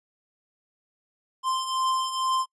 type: beating tone pair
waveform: square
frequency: 1042 / 1044.2 Hz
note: C6 / C6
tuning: -7 / -4 cents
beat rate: 2.2 Hz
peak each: -32 / -26 dBFS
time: 1.43-2.46 s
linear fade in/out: 50 ms
effects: noise-tail reverb RT60 0.1 s tail -25 dB re dry + resampled to 24000 Hz